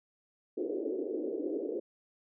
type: band-pass noise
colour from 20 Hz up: pink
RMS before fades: -35 dBFS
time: 0.57-1.8 s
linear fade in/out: 10 ms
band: 300 to 490 Hz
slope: 48 dB/octave
effects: none